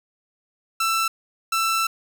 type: tone pair in turn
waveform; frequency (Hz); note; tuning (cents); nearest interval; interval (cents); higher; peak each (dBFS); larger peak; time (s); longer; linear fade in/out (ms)
sawtooth; 1333 / 1333; E6 / E6; +19 / +19; unison; 0; neither; -16; neither; 0.8-1.08 / 1.52-1.87; second; 5
effects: none